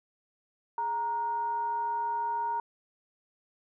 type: tone with frequency modulation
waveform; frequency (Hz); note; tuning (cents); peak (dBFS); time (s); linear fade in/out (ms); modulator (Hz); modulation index
sine; 933; A#5; +1; -28; 0.78-2.6; 2; 514; 0.25
effects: none